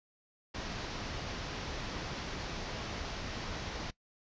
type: low-pass noise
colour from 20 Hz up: pink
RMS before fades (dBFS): -40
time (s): 0.54-3.91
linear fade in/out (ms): 10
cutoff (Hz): 6100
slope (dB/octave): 48
effects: noise-tail reverb RT60 0.1 s tail -20 dB re dry + resampled to 16000 Hz